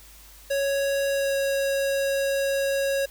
square tone with pitch glide, 554.4 to 550.3 Hz, C#5 to C#5, 0 to -13 cents, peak -23 dBFS, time 0.5-3.06 s, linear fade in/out 10 ms, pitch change -13 cents, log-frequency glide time 1.11-1.37 s, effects added 50 Hz sine -50 dBFS peak until 3.1 s + white hiss -50 dBFS RMS until 3.1 s

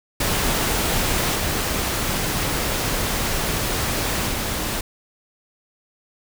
pink noise with level steps, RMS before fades -21 / -23 / -25 dBFS, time 0.2-4.81 s, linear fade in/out 5 ms, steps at 1.35 / 4.27 s, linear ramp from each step 10 ms, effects none

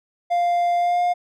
triangle tone with pitch glide, 698.5 to 708.7 Hz, F5 to F5, 0 to +25 cents, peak -15 dBFS, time 0.3-1.14 s, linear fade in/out 20 ms, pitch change +25 cents, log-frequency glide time 0.77-1.02 s, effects none

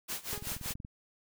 white noise with tremolo, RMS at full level -36 dBFS, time 0.08-0.74 s, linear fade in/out 20 ms, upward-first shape sine, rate 5.3 Hz, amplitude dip 90%
click train, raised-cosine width 5 ms, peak -31 dBFS, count 12, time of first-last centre 0.33-0.849 s, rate 21.2 Hz
sawtooth tone with exponential decay, 414.1 Hz, G#4, 5 cents flat, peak -34 dBFS, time 0.33-0.53 s, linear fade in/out 1 ms, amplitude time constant 42 ms
effects none

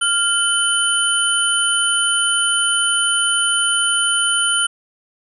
sine tone cluster, 1401 / 3037 / 9510 Hz, F6 / F#7 / D9, +5 / +44 / +21 cents, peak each -19 dBFS, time 0.01-4.67 s, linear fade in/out 10 ms, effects none

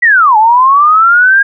sine linear two-way sweep, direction down then up, 1975.5 to 840 to 1632 Hz, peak -3 dBFS, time 0.02-1.43 s, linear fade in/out 10 ms, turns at 0.37 s, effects none

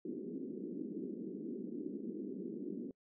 pink band-pass noise, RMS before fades -43 dBFS, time 0.05-2.91 s, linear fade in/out 2 ms, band 200 to 400 Hz, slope 48 dB/octave, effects noise-tail reverb RT60 0.1 s tail -26 dB re dry

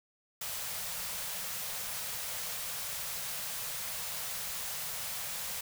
white band-stop noise, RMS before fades -38 dBFS, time 0.41-5.61 s, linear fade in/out 5 ms, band 210 to 450 Hz, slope 96 dB/octave, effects none

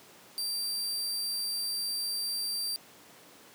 sawtooth tone, 4699 Hz, D8, in tune, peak -28 dBFS, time 0.38-2.76 s, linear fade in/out 0 ms, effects pink hiss -54 dBFS RMS until 3.54 s + high-pass 200 Hz 12 dB/octave

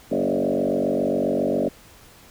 sine tone with frequency modulation, 416.8 Hz, G#4, 6 cents sharp, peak -19 dBFS, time 0.11-1.69 s, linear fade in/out 10 ms, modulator 47.4 Hz, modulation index 4.6, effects pink hiss -49 dBFS RMS until 2.3 s

